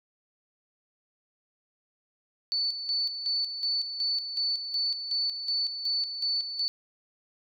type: tone with tremolo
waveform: sine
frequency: 4486 Hz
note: C#8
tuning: 20 cents sharp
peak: -25 dBFS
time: 2.52-6.68 s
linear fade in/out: 0 ms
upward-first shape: square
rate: 2.7 Hz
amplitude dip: 60%
effects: none